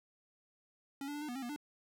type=tone with pitch steps; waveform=square; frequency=276.6 / 290.7 / 294 / 302 / 243.8 / 269.6 / 240.1 / 294.9 Hz; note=C#4 / D4 / D4 / D4 / B3 / C#4 / B3 / D4; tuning=-4 / -18 / +2 / +48 / -22 / -48 / -49 / +7 cents; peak=-40 dBFS; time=1.01-1.562 s; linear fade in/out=2 ms; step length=69 ms; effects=none